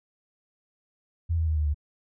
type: tone with pitch steps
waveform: sine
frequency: 83.7 / 80.99 / 78.37 / 75.83 / 73.37 Hz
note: E2 / E2 / D#2 / D#2 / D2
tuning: +27 / -30 / +13 / -44 / -1 cents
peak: -22 dBFS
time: 1.29-1.745 s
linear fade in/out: 20 ms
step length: 91 ms
effects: none